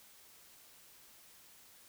silence, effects white hiss -60 dBFS RMS until 1.88 s

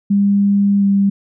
sine tone with pitch glide, 200.7 to 198.39 Hz, G3 to G3, +41 to +21 cents, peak -10 dBFS, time 0.1-1.1 s, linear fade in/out 10 ms, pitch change -20 cents, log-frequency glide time 0.79-0.84 s, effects none

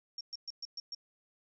sine tone bursts, 5530 Hz, F8, 18 cents flat, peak -38 dBFS, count 6, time 0.18-0.948 s, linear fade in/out 2 ms, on 28 ms, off 120 ms, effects none

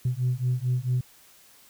sine beating tone pair, 123.47 / 127.97 Hz, B2 / C3, 0 / -38 cents, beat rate 4.5 Hz, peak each -25 dBFS, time 0.05-1.01 s, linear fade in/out 5 ms, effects tanh soft clip ceiling -18 dBFS + white hiss -55 dBFS RMS until 1.69 s

